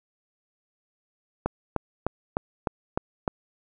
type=click train; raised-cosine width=1 ms; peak=-10 dBFS; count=7; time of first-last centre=1.46-3.278 s; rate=3.3 Hz; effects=none